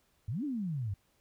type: exponential two-way sweep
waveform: sine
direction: up then down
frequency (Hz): 92.5 to 309.1 to 92.5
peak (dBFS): -32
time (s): 0.28-0.94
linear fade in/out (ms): 5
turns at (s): 0.44
effects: pink hiss -72 dBFS RMS until 1.2 s